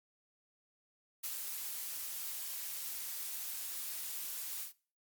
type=noise with ADSR envelope; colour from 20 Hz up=blue; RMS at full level=-38 dBFS; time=1.23-4.73 s; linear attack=16 ms; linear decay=52 ms; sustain=-3 dB; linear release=120 ms; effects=noise-tail reverb RT60 0.4 s tail -21 dB re dry + Opus 48 kbps